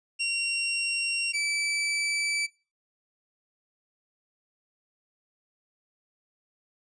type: tone pair in turn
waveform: sawtooth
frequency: 2751 / 2313 Hz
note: F7 / D7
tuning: -27 / -27 cents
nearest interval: minor third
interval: 300 cents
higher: first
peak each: -22 dBFS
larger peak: neither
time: 0.19-1.33 / 1.33-2.47 s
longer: neither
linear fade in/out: 20 ms
effects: noise-tail reverb RT60 0.3 s tail -20 dB re dry + resampled to 22050 Hz